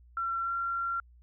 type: tone with pitch glide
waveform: sine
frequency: 1358 to 1373 Hz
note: F6 to F6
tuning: -49 to -30 cents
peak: -29 dBFS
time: 0.17-1 s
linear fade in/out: 2 ms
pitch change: +19 cents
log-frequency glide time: 0.43-0.51 s
effects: added 60 Hz sine -54 dBFS peak until 1.22 s